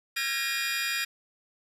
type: tone cluster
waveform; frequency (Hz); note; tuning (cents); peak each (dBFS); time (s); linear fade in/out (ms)
25% pulse; 1369 / 1589 / 1660 / 1878 / 2433; F6 / G6 / G#6 / A#6 / D#7; -35 / +23 / -1 / +12 / -39; -35 / -35 / -32 / -29 / -27; 0.16-1.05; 10
effects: resampled to 32000 Hz + 9-bit